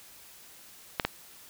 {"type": "clicks", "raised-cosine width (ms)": 0.3, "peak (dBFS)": -9, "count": 2, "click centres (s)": [0.998, 1.05], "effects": ["white hiss -52 dBFS RMS until 1.49 s"]}